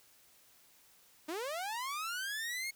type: linear sweep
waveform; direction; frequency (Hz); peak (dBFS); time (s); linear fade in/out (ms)
sawtooth; up; 294 to 2190; -33; 1.28-2.71; 10
effects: white hiss -64 dBFS RMS until 2.75 s